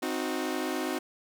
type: chord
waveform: sawtooth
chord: C diminished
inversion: none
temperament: equal with one note detuned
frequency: 261.6 / 311.1 / 366.2 Hz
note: C4 / Eb4 / Gb4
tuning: 0 / 0 / -18 cents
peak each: -30 dBFS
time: 0.02-0.99 s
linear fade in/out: 10 ms
effects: none